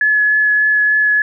sine tone with vibrato, 1705 Hz, G#6, 45 cents sharp, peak -10 dBFS, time 0.01-1.22 s, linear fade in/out 2 ms, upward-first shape triangle, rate 3.4 Hz, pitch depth 11 cents each way, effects none

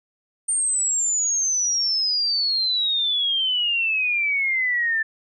sine exponential sweep, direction down, 8870 to 1760 Hz, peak -19 dBFS, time 0.48-5.03 s, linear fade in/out 10 ms, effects none

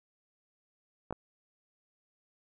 clicks, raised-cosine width 1 ms, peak -22 dBFS, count 2, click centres 1.108 / 1.126 s, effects none

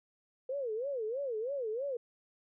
sine tone with vibrato, 493.9 Hz, B4, in tune, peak -33 dBFS, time 0.49-1.97 s, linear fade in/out 5 ms, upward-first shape sine, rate 3.1 Hz, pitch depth 250 cents each way, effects none

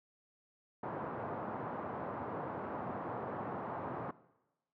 white band-pass noise, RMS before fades -41 dBFS, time 0.83-4.11 s, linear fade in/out 5 ms, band 100 to 1100 Hz, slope 24 dB/octave, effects noise-tail reverb RT60 1.0 s tail -19 dB re dry

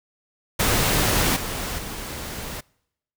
pink noise with level steps, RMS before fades -20 / -29 / -33 dBFS, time 0.59-2.61 s, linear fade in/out 10 ms, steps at 1.36 / 1.78 s, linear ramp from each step 5 ms, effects noise-tail reverb RT60 0.8 s tail -26 dB re dry

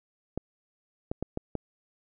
clicks, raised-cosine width 2 ms, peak -17 dBFS, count 5, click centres 0.376 / 1.115 / 1.226 / 1.374 / 1.553 s, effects none

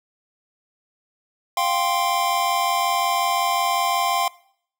square chord, F suspended second, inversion none, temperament equal, 698.5 / 784 / 1046.5 Hz, F5 / G5 / C6, 0 / 0 / 0 cents, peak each -25 / -25 / -23 dBFS, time 1.57-4.28 s, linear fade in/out 2 ms, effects noise-tail reverb RT60 0.6 s tail -21 dB re dry

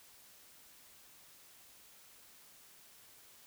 silence, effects white hiss -60 dBFS RMS until 3.46 s

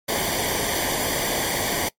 pink noise with comb filter, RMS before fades -24 dBFS, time 0.08-1.89 s, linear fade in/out 10 ms, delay 0.75 ms, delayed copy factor -0.75, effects noise-tail reverb RT60 0.1 s tail -22 dB re dry + MP3 64 kbps

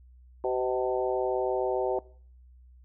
harmonic tone with a mistuned harmonic, 127.1 Hz, C3, 50 cents flat, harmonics 3 / 4 / 5 / 6 / 7, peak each -29 / -31 / -33 / -35 / -36 dBFS, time 0.44-1.99 s, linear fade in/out 2 ms, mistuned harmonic 5, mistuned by -21 cents, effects noise-tail reverb RT60 0.5 s tail -21 dB re dry + added 62 Hz sine -51 dBFS peak until 2.84 s

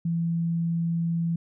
sine tone, 167.6 Hz, E3, 29 cents sharp, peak -23 dBFS, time 0.05-1.36 s, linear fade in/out 5 ms, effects none

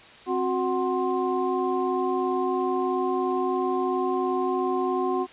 sine tone cluster, 263.7 / 366.7 / 745 / 1053 Hz, C4 / F#4 / F#5 / C6, +14 / -15 / +12 / +11 cents, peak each -30 / -25 / -30 / -30 dBFS, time 0.26-5.27 s, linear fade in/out 50 ms, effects white hiss -48 dBFS RMS until 5.32 s + resampled to 8000 Hz

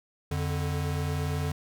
square tone pair together, 86.35 / 146.83 Hz, F2 / D3, -19 / 0 cents, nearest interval major sixth, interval 919 cents, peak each -31 / -31 dBFS, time 0.31-1.52 s, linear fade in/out 5 ms, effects none

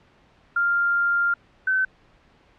sine tone pair in turn, 1396.9 / 1527 Hz, F6 / G6, 0 / -46 cents, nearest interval major second, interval 154 cents, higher second, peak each -18 dBFS, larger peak neither, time 0.56-1.34 / 1.67-1.85 s, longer first, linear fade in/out 5 ms, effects pink hiss -57 dBFS RMS until 2.58 s + low-pass 3000 Hz 12 dB/octave

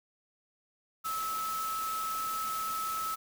sine tone in noise, 1300 Hz, E6, 24 cents flat, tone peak -32 dBFS, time 1.04-3.16 s, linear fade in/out 20 ms, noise white, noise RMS -41 dBFS, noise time 1.04-3.16 s, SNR +6 dB, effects none

